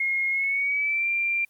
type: tone with pitch glide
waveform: sine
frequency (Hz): 2151 to 2373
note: C7 to D7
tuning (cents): +47 to +17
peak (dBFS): -22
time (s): 0-1.45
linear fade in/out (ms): 5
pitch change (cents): +170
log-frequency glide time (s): 0.3-1.09
effects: white hiss -64 dBFS RMS until 1.49 s + Opus 48 kbps